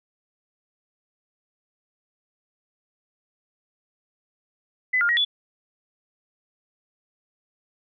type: tone with pitch steps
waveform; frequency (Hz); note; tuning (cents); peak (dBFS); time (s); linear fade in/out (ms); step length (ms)
sine; 2010 / 1410 / 1898 / 3436; B6 / F6 / A#6 / A7; +30 / +16 / +31 / -42; -18; 4.93-5.25; 10; 80
effects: none